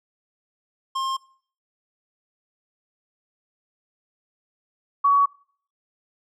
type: tone pair in turn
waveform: square / sine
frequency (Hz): 1064 / 1127.4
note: C6 / C#6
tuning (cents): +29 / +29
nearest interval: minor second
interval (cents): 100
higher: second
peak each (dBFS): -24 / -14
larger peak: second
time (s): 0.95-1.17 / 5.04-5.26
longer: neither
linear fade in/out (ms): 10
effects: noise-tail reverb RT60 0.5 s tail -21 dB re dry + low-pass 7000 Hz 12 dB/octave